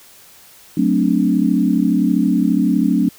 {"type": "chord", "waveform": "sine", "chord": "D dominant seventh", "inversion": "first", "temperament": "equal", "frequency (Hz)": [185, 220, 261.6, 293.7], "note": ["F#3", "A3", "C4", "D4"], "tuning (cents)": [0, 0, 0, 0], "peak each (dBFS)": -18, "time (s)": [0.77, 3.09], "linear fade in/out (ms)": 5, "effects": ["white hiss -45 dBFS RMS until 3.18 s"]}